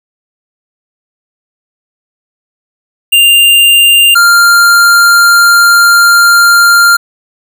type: tone pair in turn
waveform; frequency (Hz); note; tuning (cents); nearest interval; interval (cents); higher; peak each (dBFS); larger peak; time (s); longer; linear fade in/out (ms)
square; 2794 / 1394.5; F7 / F6; 0 / -3; octave; 1203; first; -3; neither; 3.12-4.15 / 4.15-6.97; second; 10
effects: none